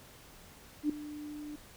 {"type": "tone with ADSR envelope", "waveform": "sine", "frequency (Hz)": 297.6, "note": "D4", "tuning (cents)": 23, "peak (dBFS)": -24, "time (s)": [0.83, 1.56], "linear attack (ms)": 66, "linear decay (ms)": 3, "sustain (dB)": -16, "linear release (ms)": 6, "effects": ["pink hiss -55 dBFS RMS until 1.76 s"]}